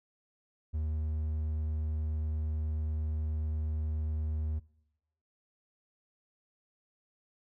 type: tone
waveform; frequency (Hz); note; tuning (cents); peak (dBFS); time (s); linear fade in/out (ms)
triangle; 77.3; D#2; -11; -28; 0.73-4.6; 20
effects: noise-tail reverb RT60 0.9 s tail -23 dB re dry